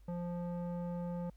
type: tone with low-pass filter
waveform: square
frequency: 174.61 Hz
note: F3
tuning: in tune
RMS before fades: -39 dBFS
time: 0.08-1.3 s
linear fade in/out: 5 ms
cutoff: 740 Hz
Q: 1.4
effects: added 50 Hz sine -56 dBFS peak until 1.36 s + pink hiss -75 dBFS RMS until 1.36 s